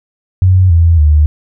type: tone with pitch steps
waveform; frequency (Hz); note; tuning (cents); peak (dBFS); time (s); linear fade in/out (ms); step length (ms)
sine; 92.8 / 83.64 / 75.38; F#2 / E2 / D2; +6 / +26 / +46; -4; 0.42-1.26; 0; 280
effects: none